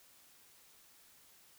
silence, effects white hiss -63 dBFS RMS until 1.58 s

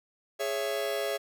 45% pulse chord, C# minor, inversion second, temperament just, 415.8 / 554.4 / 665.2 Hz, G#4 / C#5 / E5, +2 / 0 / +16 cents, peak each -34 / -33 / -34 dBFS, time 0.39-1.18 s, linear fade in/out 20 ms, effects none

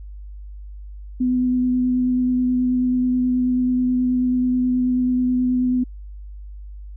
sine tone with vibrato, 251.1 Hz, B3, 29 cents sharp, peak -16 dBFS, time 1.2-5.84 s, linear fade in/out 10 ms, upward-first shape sine, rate 9.3 Hz, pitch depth 11 cents each way, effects added 50 Hz sine -33 dBFS peak until 6.96 s

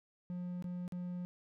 triangle tone with dropouts, 178.2 Hz, F3, 35 cents sharp, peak -36 dBFS, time 0.3-1.25 s, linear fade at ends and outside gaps 0 ms, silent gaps 0.624-0.642 / 0.879-0.922 s, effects none

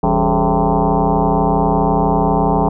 sine tone with frequency modulation, 311.1 Hz, D#4, in tune, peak -11 dBFS, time 0.03-2.69 s, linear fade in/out 5 ms, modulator 118 Hz, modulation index 5.5, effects none

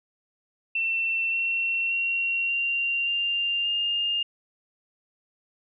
sine tone with pitch steps, 2692 / 2717 / 2742 / 2768 / 2793 / 2819 Hz, E7 / F7 / F7 / F7 / F7 / F7, +36 / -48 / -32 / -16 / -1 / +16 cents, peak -23 dBFS, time 0.75-4.23 s, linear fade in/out 5 ms, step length 580 ms, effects none

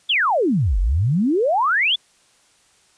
sine exponential two-way sweep, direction down then up, 3586 to 42.51 to 3586 Hz, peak -15 dBFS, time 0.09-1.96 s, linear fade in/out 10 ms, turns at 0.79 s, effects white hiss -57 dBFS RMS until 2.97 s + resampled to 22050 Hz

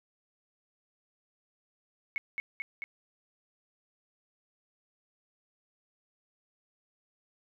sine tone with echo, 2200 Hz, C#7, 14 cents flat, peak -29 dBFS, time 2.16-2.18 s, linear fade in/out 0 ms, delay 220 ms, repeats 3, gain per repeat -2 dB, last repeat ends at 2.84 s, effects none

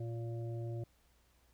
harmonic tone with a mistuned harmonic, 116.54 Hz, A#2, in tune, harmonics 1 / 3 / 5 / 6, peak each -38 / -46 / -51 / -57 dBFS, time 0-0.84 s, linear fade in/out 5 ms, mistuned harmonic 5, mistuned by -21 cents, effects added 60 Hz sine -70 dBFS peak until 1.53 s + pink hiss -72 dBFS RMS until 1.53 s

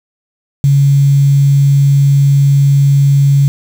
sine tone with quantisation, 140 Hz, C#3, 18 cents sharp, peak -5 dBFS, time 0.64-3.48 s, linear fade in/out 0 ms, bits 5, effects none

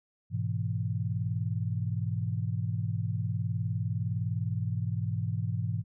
sine chord, E major, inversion first, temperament equal, 103.83 / 123.47 / 164.81 Hz, G#2 / B2 / E3, 0 / 0 / 0 cents, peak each -31 / -33 / -35 dBFS, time 0.3-5.84 s, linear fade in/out 50 ms, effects none

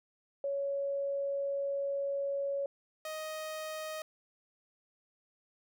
sine / sawtooth tone pair in turn, 558 / 625 Hz, C#5 / D#5, +11 / +8 cents, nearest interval major second, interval 197 cents, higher second, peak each -31 / -34 dBFS, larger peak first, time 0.44-2.66 / 3.05-4.02 s, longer first, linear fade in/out 2 ms, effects none

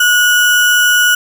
sine tone with sample-and-hold, 1457 Hz, F#6, 27 cents flat, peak -7 dBFS, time 0-1.15 s, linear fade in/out 5 ms, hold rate 4410 Hz, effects none

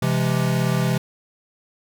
square chord, C augmented, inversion none, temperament equal with one note detuned, 130.81 / 167.79 / 207.7 Hz, C3 / E3 / G#3, 0 / +31 / 0 cents, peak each -22 / -23 / -27 dBFS, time 0.02-0.98 s, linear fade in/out 5 ms, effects none

